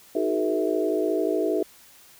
sine tone cluster, 313.9 / 370.9 / 422.6 / 476.1 / 651 Hz, D#4 / F#4 / G#4 / A#4 / E5, +15 / +4 / +30 / +37 / -22 cents, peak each -27 / -27 / -27 / -30 / -29 dBFS, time 0.15-1.63 s, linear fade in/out 5 ms, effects white hiss -52 dBFS RMS until 2.19 s

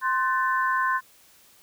sine chord, F# diminished, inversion second, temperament equal with one note detuned, 1046.5 / 1510.2 / 1760 Hz, C6 / F#6 / A6, 0 / +35 / 0 cents, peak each -23 / -27 / -29 dBFS, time 0.01-1.01 s, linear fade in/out 50 ms, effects white hiss -56 dBFS RMS until 1.62 s

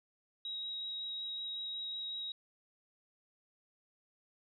sine tone with vibrato, 3818 Hz, A#7, 41 cents sharp, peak -38 dBFS, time 0.45-2.32 s, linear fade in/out 2 ms, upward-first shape sine, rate 5.4 Hz, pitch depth 8 cents each way, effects none

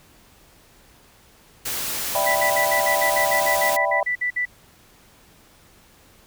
white noise, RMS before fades -27 dBFS, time 1.65-3.77 s, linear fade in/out 10 ms
sine chord, E minor seventh, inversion third, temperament equal, 587.3 / 659.3 / 784 / 987.8 Hz, D5 / E5 / G5 / B5, 0 / 0 / 0 / 0 cents, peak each -25 dBFS, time 2.15-4.03 s, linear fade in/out 2 ms
sine tone bursts, 1975.5 Hz, B6, in tune, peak -20 dBFS, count 15, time 2.26-4.455 s, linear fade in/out 10 ms, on 95 ms, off 55 ms
effects pink hiss -53 dBFS RMS until 6.26 s

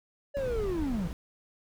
triangle linear sweep, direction down, 580 to 153.9 Hz, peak -27 dBFS, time 0.34-1.08 s, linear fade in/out 20 ms
brown noise, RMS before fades -36 dBFS, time 0.37-1.13 s, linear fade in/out 0 ms
effects none

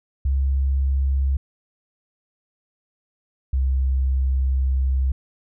sine tone pair in turn, 67.7 / 65.85 Hz, C#2 / C2, -40 / +12 cents, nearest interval unison, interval 48 cents, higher first, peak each -17 dBFS, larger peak neither, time 0.25-1.37 / 3.53-5.12 s, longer second, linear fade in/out 5 ms, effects none

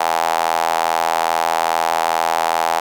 sawtooth tone with high-pass filter, 82.41 Hz, E2, in tune, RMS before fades -18 dBFS, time 0-2.8 s, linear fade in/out 5 ms, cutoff 790 Hz, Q 4.3, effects none

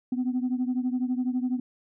sine beating tone pair, 248.3 / 260.3 Hz, B3 / C4, +9 / -9 cents, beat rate 12 Hz, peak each -25 / -28 dBFS, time 0.12-1.6 s, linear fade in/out 5 ms, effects tanh soft clip ceiling -20 dBFS

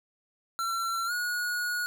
square tone with pitch glide, 1354 to 1451.2 Hz, E6 to F#6, +46 to -34 cents, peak -29 dBFS, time 0.59-1.86 s, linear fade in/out 0 ms, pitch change +120 cents, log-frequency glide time 1.06-1.12 s, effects none

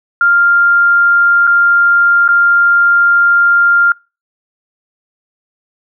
sine tone with dropouts, 1396.9 Hz, F6, in tune, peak -6 dBFS, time 0.21-3.92 s, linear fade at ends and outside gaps 2 ms, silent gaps 1.47-1.474 / 2.279-2.288 s, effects noise-tail reverb RT60 0.3 s tail -26 dB re dry

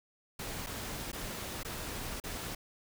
pink noise with dropouts, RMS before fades -40 dBFS, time 0.39-2.55 s, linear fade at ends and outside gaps 5 ms, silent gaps 0.664-0.668 / 1.118-1.129 / 1.632-1.648 / 2.201-2.238 s, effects none

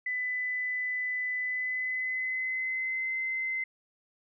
sine tone with pitch glide, 2000 to 2062 Hz, B6 to C7, +21 to -26 cents, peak -29 dBFS, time 0.06-3.64 s, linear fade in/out 5 ms, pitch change +53 cents, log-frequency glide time 1.39-3.15 s, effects none

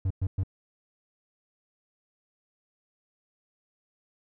triangle tone bursts, 94.7 Hz, F#2, 41 cents sharp, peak -22 dBFS, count 3, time 0.05-0.435 s, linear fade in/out 5 ms, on 55 ms, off 110 ms, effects none

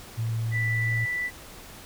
sine tone with pitch glide, 113.3 to 114.68 Hz, A#2 to A#2, -49 to -28 cents, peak -25 dBFS, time 0.17-1.06 s, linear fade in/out 20 ms, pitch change +21 cents, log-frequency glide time 0.72-0.89 s
sine tone, 1975.5 Hz, B6, in tune, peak -26 dBFS, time 0.51-1.31 s, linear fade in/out 50 ms
effects pink hiss -45 dBFS RMS until 1.85 s

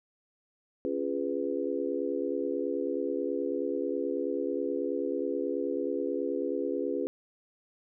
sine chord, C# dominant seventh, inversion none, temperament just, 277.2 / 346.5 / 415.8 / 498.9 Hz, C#4 / E#4 / G#4 / B4, 0 / -14 / +2 / +17 cents, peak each -34 dBFS, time 0.85-7.07 s, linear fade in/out 0 ms, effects none

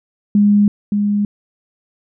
sine tone pair in turn, 205.4 / 205.4 Hz, G#3 / G#3, -19 / -19 cents, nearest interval unison, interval 0 cents, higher neither, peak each -8 / -13 dBFS, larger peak first, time 0.35-0.68 / 0.92-1.25 s, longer neither, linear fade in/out 2 ms, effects none

